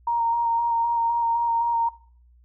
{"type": "tone with vibrato", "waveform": "sine", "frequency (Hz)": 932.3, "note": "A#5", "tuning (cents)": 0, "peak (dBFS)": -20, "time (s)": [0.07, 1.89], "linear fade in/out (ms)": 5, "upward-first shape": "square", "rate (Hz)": 3.9, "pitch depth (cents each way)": 14, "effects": ["noise-tail reverb RT60 0.5 s tail -20 dB re dry", "added 60 Hz sine -52 dBFS peak until 2.44 s"]}